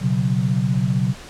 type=chord; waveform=sine; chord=B suspended second; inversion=none; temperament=just; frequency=123.47 / 138.9 / 185.21 Hz; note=B2 / C#3 / F#3; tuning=0 / +4 / +2 cents; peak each=-21 dBFS; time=0-1.15 s; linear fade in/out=50 ms; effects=pink hiss -39 dBFS RMS until 1.29 s + low-pass 8000 Hz 12 dB/octave